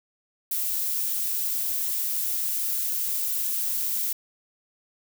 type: noise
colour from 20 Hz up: violet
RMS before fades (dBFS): -27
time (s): 0.51-4.13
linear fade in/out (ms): 5
effects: none